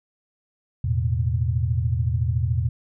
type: chord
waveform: sine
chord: E suspended fourth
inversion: none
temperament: just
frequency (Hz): 82.41 / 109.88 / 123.61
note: E2 / A2 / B2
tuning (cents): 0 / -2 / +2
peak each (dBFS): -24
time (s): 0.84-2.69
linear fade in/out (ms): 5
effects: none